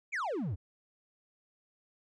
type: exponential sweep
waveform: triangle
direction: down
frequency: 2500 to 77.78 Hz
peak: -30 dBFS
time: 0.12-0.56 s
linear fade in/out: 20 ms
effects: resampled to 22050 Hz